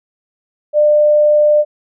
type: tone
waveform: sine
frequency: 598 Hz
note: D5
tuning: 31 cents sharp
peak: -7 dBFS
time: 0.73-1.65 s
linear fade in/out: 50 ms
effects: none